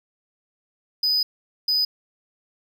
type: tone bursts at uneven times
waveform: triangle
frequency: 4987 Hz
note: D#8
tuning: 3 cents sharp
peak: -17 dBFS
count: 2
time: 1.03-1.23 / 1.68-1.85 s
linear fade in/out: 5 ms
effects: none